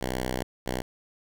5% pulse tone pair in turn, 63.3 / 63.06 Hz, B1 / B1, +43 / +37 cents, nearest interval unison, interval 6 cents, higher first, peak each -17 / -17 dBFS, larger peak neither, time 0.01-0.43 / 0.66-0.82 s, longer first, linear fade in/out 5 ms, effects none

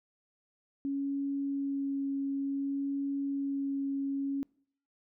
sine tone with vibrato, 277.2 Hz, C#4, in tune, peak -30 dBFS, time 0.85-4.43 s, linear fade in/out 0 ms, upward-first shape sine, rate 0.56 Hz, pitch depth 9 cents each way, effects noise-tail reverb RT60 0.6 s tail -26 dB re dry

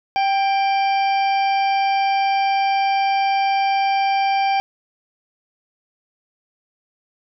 harmonic tone with a mistuned harmonic, 784 Hz, G5, in tune, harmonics 1 / 2 / 3 / 4 / 6 / 7, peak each -16 / -34 / -26 / -33 / -34 / -41 dBFS, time 0.16-4.6 s, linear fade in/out 0 ms, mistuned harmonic 2, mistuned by +42 cents, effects none

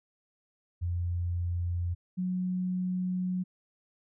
sine tone pair in turn, 87.31 / 182.88 Hz, F2 / F#3, 0 / -20 cents, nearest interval octave + minor second, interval 1280 cents, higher second, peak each -28 dBFS, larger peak neither, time 0.81-1.95 / 2.17-3.44 s, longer second, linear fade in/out 20 ms, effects none

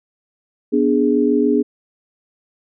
sine chord, G# diminished, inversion first, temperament equal, 246.9 / 293.7 / 415.3 Hz, B3 / D4 / G#4, 0 / 0 / 0 cents, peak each -17 dBFS, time 0.72-1.63 s, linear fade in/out 20 ms, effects none

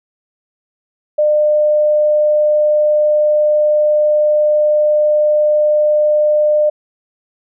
sine tone, 602 Hz, D5, 43 cents sharp, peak -9 dBFS, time 1.18-6.7 s, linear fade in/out 10 ms, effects none

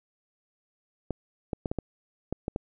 clicks, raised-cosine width 2 ms, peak -16 dBFS, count 8, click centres 1.107 / 1.532 / 1.658 / 1.715 / 1.787 / 2.326 / 2.481 / 2.561 s, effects none

